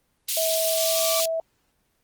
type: high-pass noise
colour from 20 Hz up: pink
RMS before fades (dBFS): -25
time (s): 0.28-1.26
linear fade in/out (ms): 10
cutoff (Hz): 3200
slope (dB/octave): 24
type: tone with exponential growth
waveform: sawtooth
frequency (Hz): 1163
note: D6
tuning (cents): -17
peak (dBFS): -24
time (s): 0.28-1.2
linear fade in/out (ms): 0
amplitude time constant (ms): 200
type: tone with pitch glide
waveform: sine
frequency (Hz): 647 to 652.6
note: E5 to E5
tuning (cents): -32 to -18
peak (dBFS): -23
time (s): 0.37-1.4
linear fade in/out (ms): 2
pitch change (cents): +14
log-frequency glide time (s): 0.68-0.99
effects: pink hiss -69 dBFS RMS until 2.03 s + Opus 24 kbps